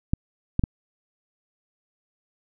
clicks, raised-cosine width 5 ms, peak -8 dBFS, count 3, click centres 0.135 / 0.594 / 0.638 s, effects none

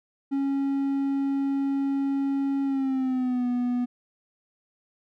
triangle tone with pitch glide, 275.5 to 245.4 Hz, C#4 to B3, -11 to -11 cents, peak -21 dBFS, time 0.31-3.86 s, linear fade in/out 20 ms, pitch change -200 cents, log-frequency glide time 2.64-3.47 s, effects none

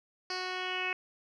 10% pulse tone with low-pass filter sweep, 368.3 Hz, F#4, 8 cents flat, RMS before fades -35 dBFS, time 0.3-0.93 s, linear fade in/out 2 ms, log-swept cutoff 4600 to 2500 Hz, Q 6.6, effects none

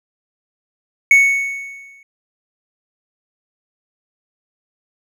triangle tone with exponential decay, 2217 Hz, C#7, in tune, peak -3 dBFS, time 1.11-2.03 s, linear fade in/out 2 ms, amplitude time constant 200 ms, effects none

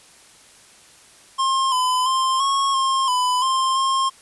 square tone with pitch steps, 1065 / 1011 / 1051 / 1096 / 1067 / 1000 / 1054 / 1067 Hz, C6 / B5 / C6 / C#6 / C6 / B5 / C6 / C6, +30 / +40 / +7 / -20 / +34 / +21 / +12 / +34 cents, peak -18 dBFS, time 1.38-4.1 s, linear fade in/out 20 ms, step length 340 ms, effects white hiss -49 dBFS RMS until 4.21 s + resampled to 24000 Hz

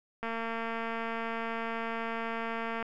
click train, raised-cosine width 0.5 ms, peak -21 dBFS, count 593, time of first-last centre 0.23-2.826 s, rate 228 Hz, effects none

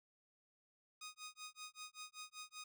10% pulse tone with tremolo, 1244.5 Hz, D#6, in tune, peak -39 dBFS, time 1.01-2.64 s, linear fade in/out 5 ms, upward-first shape sine, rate 5.2 Hz, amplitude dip 100%, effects none

